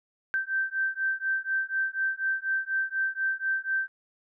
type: beating tone pair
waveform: sine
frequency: 1557 / 1561.1 Hz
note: G6 / G6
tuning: -12 / -8 cents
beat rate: 4.1 Hz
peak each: -29 dBFS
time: 0.34-3.88 s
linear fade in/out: 0 ms
effects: none